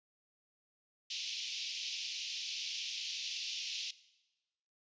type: band-pass noise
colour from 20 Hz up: pink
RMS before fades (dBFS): -41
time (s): 1.1-3.91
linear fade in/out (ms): 5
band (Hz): 2600 to 6000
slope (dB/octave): 48
effects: noise-tail reverb RT60 1.0 s tail -18 dB re dry + resampled to 16000 Hz